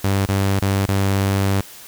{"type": "tone with dropouts", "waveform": "sawtooth", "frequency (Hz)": 98, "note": "G2", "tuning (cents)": 0, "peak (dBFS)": -12, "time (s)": [0.04, 1.61], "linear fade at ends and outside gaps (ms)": 5, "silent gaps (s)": [[0.26, 0.287], [0.596, 0.62], [0.861, 0.884]], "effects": ["white hiss -40 dBFS RMS until 1.87 s"]}